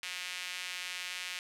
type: tone with high-pass filter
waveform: sawtooth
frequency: 180.7 Hz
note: F#3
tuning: 41 cents flat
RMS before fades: -40 dBFS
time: 0.03-1.39 s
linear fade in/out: 0 ms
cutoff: 2400 Hz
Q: 1.7
effects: low-pass 11000 Hz 12 dB/octave